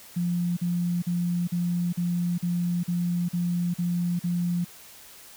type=tone bursts; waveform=sine; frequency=174.61 Hz; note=F3; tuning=in tune; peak=-23 dBFS; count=10; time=0.16-4.647 s; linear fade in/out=10 ms; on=410 ms; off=43 ms; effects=white hiss -48 dBFS RMS until 5.36 s